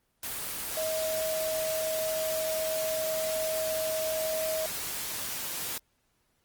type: tone in noise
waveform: sine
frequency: 634 Hz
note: D#5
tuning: 32 cents sharp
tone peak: -29 dBFS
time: 0.77-4.66 s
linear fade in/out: 2 ms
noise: white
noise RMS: -35 dBFS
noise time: 0.23-5.78 s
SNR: +3 dB
effects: pink hiss -73 dBFS RMS until 6.44 s + Opus 24 kbps